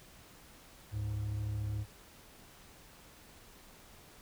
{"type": "tone pair together", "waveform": "triangle", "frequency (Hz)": [71, 104.92], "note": ["C#2", "G#2"], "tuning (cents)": [42, 18], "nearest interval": "perfect fifth", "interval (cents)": 676, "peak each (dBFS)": [-40, -32], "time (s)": [0.91, 1.86], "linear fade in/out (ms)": 50, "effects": ["pink hiss -57 dBFS RMS until 4.21 s"]}